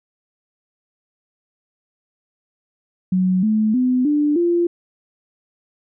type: tone with pitch steps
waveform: sine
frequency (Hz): 185 / 216.2 / 252.7 / 295.4 / 345.2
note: F#3 / A3 / B3 / D4 / F4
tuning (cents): 0 / -30 / +40 / +10 / -20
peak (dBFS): -14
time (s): 3.12-4.67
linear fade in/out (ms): 5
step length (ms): 310
effects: none